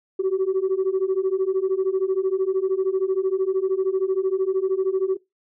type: beating tone pair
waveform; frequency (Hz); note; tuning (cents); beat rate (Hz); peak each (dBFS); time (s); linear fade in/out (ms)
sine; 373.5 / 386.5; F#4 / G4; +16 / -24; 13; -21; 0.19-5.17; 10
effects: noise-tail reverb RT60 0.2 s tail -23 dB re dry + tanh soft clip ceiling -15 dBFS